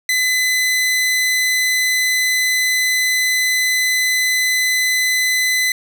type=tone; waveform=sawtooth; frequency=2015 Hz; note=B6; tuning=34 cents sharp; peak=-11 dBFS; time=0.09-5.72 s; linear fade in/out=2 ms; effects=none